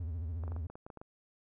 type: tone with vibrato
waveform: triangle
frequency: 82.41 Hz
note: E2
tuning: in tune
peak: -33 dBFS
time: 0-0.67 s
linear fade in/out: 5 ms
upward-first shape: sine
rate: 14 Hz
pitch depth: 150 cents each way
type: clicks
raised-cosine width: 1 ms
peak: -33 dBFS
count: 10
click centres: 0.437 / 0.479 / 0.52 / 0.564 / 0.7 / 0.755 / 0.865 / 0.902 / 0.973 / 1.015 s
effects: none